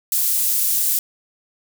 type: high-pass noise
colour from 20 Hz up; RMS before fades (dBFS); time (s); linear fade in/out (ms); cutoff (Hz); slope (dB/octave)
pink; -19; 0.12-0.99; 2; 11000; 12
effects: none